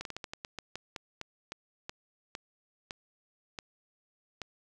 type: slowing click train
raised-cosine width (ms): 0.2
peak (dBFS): -21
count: 17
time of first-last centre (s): 0.01-4.417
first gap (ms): 42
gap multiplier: 1.22
effects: none